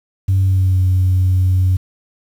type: tone with pitch glide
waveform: sine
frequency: 95.6 to 92.4 Hz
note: G2 to F#2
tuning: -43 to -2 cents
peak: -9 dBFS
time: 0.28-1.77 s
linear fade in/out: 10 ms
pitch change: -59 cents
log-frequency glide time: 0.4-0.81 s
effects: tanh soft clip ceiling -8 dBFS + 7-bit